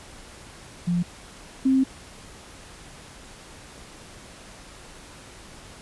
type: tone pair in turn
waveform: sine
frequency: 174.61 / 264.6 Hz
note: F3 / C4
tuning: 0 / +20 cents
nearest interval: perfect fifth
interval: 720 cents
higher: second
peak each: -20 / -16 dBFS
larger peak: second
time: 0.87-1.03 / 1.65-1.84 s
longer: second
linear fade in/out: 10 ms
effects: pink hiss -45 dBFS RMS until 5.81 s + resampled to 24000 Hz